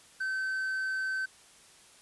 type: tone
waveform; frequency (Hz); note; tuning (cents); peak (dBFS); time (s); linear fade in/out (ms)
triangle; 1538; G6; -33; -28; 0.2-1.26; 10
effects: white hiss -57 dBFS RMS until 2.01 s + resampled to 24000 Hz

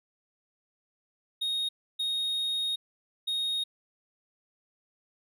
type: tone bursts at uneven times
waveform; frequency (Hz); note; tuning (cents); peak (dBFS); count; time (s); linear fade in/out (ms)
triangle; 3729; A#7; 0; -26; 3; 1.41-1.69 / 1.99-2.76 / 3.27-3.64; 10
effects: none

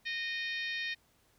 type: harmonic tone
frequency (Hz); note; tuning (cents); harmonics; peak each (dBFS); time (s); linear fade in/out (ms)
617; D#5; -15; 3 / 4 / 5 / 6 / 7 / 8 / 9; -37 / -39 / -46 / -42 / -47 / -54 / -52; 0.05-0.95; 20
effects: pink hiss -69 dBFS RMS until 1.38 s

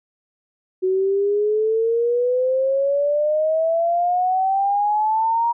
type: exponential sweep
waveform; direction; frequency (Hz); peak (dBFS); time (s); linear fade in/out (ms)
sine; up; 370 to 947; -16; 0.82-5.53; 20
effects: none

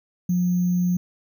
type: tone with sample-and-hold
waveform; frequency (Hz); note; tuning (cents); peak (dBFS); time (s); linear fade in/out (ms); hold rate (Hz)
sine; 178.3; F3; +36; -18; 0.29-0.97; 5; 6300
effects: none

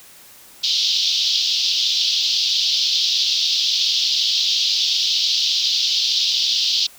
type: band-pass noise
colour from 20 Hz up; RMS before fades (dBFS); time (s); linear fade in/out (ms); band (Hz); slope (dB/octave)
pink; -19; 0.63-6.87; 10; 3200 to 5300; 48
effects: white hiss -45 dBFS RMS until 6.98 s

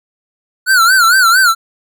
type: tone with vibrato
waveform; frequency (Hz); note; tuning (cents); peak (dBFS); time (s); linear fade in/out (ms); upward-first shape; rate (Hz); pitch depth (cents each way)
square; 1442; F#6; -45; -7; 0.66-1.55; 50; sine; 4.4; 140
effects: none

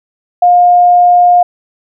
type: tone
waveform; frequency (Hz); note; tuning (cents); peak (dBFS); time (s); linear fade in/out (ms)
sine; 710; F5; +28; -3; 0.42-1.43; 5
effects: none

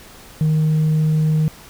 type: tone with tanh clipping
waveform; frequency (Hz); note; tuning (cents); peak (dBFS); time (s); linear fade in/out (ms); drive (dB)
sine; 155.56; D#3; 0; -14; 0.41-1.48; 0; 1
effects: pink hiss -42 dBFS RMS until 1.69 s

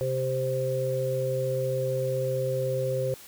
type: harmonic tone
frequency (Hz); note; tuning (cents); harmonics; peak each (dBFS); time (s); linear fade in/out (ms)
130.81; C3; 0; 1 / 3 / 4; -30 / -33 / -27; 0.01-3.14; 0
effects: white hiss -48 dBFS RMS until 3.27 s

